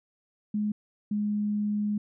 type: tone pair in turn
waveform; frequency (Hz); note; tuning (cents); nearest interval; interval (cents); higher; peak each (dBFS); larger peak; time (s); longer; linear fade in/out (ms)
sine; 210 / 208.4; G#3 / G#3; +19 / +6; unison; 13; first; -25; neither; 0.54-0.72 / 1.11-1.98; second; 5
effects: none